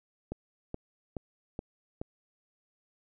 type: click train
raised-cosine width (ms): 2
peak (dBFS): -22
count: 5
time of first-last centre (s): 0.32-2.015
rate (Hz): 2.36
effects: none